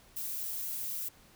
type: noise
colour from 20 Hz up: violet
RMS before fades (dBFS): -37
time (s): 0.16-1.09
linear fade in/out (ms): 10
effects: pink hiss -60 dBFS RMS until 1.35 s